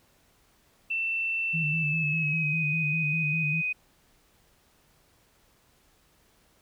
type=tone with pitch glide; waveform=sine; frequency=2678 to 2499 Hz; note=E7 to D#7; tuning=+27 to +7 cents; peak=-26 dBFS; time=0.9-3.73 s; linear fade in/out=10 ms; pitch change=-120 cents; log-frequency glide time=1.64-2.62 s
type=tone with vibrato; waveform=sine; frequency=155.5 Hz; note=D#3; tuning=1 cent flat; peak=-28 dBFS; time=1.53-3.62 s; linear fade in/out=20 ms; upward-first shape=square; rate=5 Hz; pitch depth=67 cents each way
effects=pink hiss -64 dBFS RMS until 6.61 s